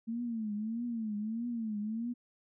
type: tone with vibrato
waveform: sine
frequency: 223.4 Hz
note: A3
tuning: 27 cents sharp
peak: -33 dBFS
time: 0.07-2.14 s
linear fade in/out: 20 ms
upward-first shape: triangle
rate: 1.6 Hz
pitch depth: 150 cents each way
effects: none